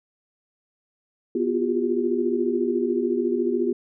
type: tone cluster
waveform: sine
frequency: 246 / 345.4 / 359.5 / 400 Hz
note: B3 / F4 / F#4 / G4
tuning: -7 / -19 / -50 / +35 cents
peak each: -26 dBFS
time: 1.35-3.73 s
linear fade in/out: 5 ms
effects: none